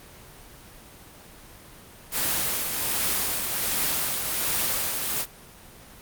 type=noise with tremolo; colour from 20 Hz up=white; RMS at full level=-24 dBFS; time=2.11-5.26 s; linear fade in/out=50 ms; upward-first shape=triangle; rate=1.3 Hz; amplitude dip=40%; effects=pink hiss -47 dBFS RMS until 6.01 s + Opus 24 kbps